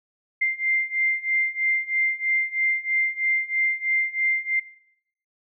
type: beating tone pair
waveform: sine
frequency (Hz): 2093 / 2096.1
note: C7 / C7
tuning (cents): 0 / +3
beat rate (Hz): 3.1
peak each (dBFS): -24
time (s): 0.41-4.6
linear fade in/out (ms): 10
effects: noise-tail reverb RT60 0.7 s tail -18 dB re dry

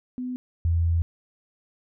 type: tone pair in turn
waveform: sine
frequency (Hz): 251.2 / 83.83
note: B3 / E2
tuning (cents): +30 / +30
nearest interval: octave + perfect fifth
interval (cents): 1900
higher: first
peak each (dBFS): -28 / -19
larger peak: second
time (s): 0.18-0.36 / 0.65-1.02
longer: second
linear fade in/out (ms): 0
effects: none

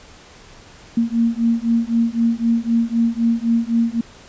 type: beating tone pair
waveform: sine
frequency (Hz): 229.4 / 233.3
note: A#3 / A#3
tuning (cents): -28 / +2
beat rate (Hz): 3.9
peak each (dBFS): -18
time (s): 0.97-4.01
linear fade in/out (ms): 5
effects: pink hiss -44 dBFS RMS until 4.28 s + resampled to 16000 Hz

